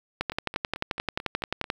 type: two click trains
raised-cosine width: 0.3 ms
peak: -10 / -20 dBFS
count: 18 / 7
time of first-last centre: 0.21-1.701 / 0.32-1.642 s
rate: 11.4 / 4.54 Hz
effects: 7-bit